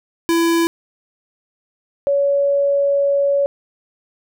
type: tone pair in turn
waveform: square / sine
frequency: 334.5 / 562.6 Hz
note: E4 / C#5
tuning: +25 / +26 cents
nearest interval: major sixth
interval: 901 cents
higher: second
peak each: -14 / -13 dBFS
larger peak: second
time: 0.29-0.67 / 2.07-3.46 s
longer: second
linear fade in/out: 0 ms
effects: none